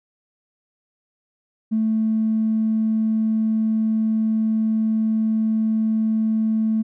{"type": "tone with tanh clipping", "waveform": "triangle", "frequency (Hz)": 220, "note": "A3", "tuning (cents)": 0, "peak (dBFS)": -17, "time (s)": [1.71, 6.83], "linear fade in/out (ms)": 20, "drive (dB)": 4, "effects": []}